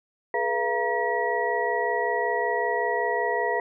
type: tone cluster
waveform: sine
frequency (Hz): 421.7 / 487 / 684 / 944 / 1924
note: G#4 / B4 / F5 / A#5 / B6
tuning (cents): +26 / -24 / -36 / +22 / -46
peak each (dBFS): -29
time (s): 0.34-3.6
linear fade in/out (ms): 2
effects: none